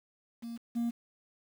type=tone pair in turn; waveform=sine; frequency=233.1 / 235 Hz; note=A#3 / A#3; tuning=0 / +14 cents; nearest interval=unison; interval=14 cents; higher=second; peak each=-37 / -26 dBFS; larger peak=second; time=0.42-0.58 / 0.75-0.91 s; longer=neither; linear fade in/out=20 ms; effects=tanh soft clip ceiling -28 dBFS + 9-bit